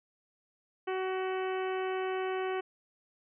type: harmonic tone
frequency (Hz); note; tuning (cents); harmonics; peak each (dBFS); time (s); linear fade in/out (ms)
375.7; F#4; +26; 1 / 2 / 3 / 4 / 5 / 6 / 7 / 8; -32 / -38 / -42 / -44 / -46 / -48 / -49 / -50; 0.87-2.61; 10
effects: none